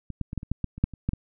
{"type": "clicks", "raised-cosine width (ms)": 5, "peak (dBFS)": [-22, -16, -21, -15, -25, -13, -14, -26, -8, -27, -12, -17], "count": 12, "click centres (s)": [0.103, 0.213, 0.331, 0.377, 0.431, 0.516, 0.643, 0.78, 0.84, 0.937, 1.09, 1.134], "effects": []}